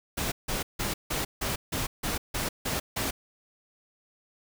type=noise bursts; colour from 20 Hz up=pink; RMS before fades=-30 dBFS; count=10; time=0.17-3.11 s; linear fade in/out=10 ms; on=150 ms; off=160 ms; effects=none